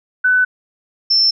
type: tone pair in turn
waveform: sine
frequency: 1500 / 5345 Hz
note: F#6 / E8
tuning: +23 / +23 cents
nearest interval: octave + minor seventh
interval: 2200 cents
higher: second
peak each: -10 dBFS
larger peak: neither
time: 0.24-0.45 / 1.1-1.31 s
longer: neither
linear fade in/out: 10 ms
effects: none